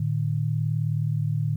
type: tone pair together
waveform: sine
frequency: 112.1 / 151.2 Hz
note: A2 / D#3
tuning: +33 / -49 cents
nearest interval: perfect fourth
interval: 518 cents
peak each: -25 / -25 dBFS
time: 0-1.56 s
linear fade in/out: 5 ms
effects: 10-bit